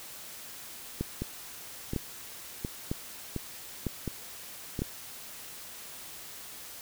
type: two click trains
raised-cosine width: 3 ms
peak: -17 / -19 dBFS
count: 5 / 6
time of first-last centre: 1.01-4.82 / 1.22-4.791 s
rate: 1.05 / 1.4 Hz
effects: white hiss -45 dBFS RMS until 6.81 s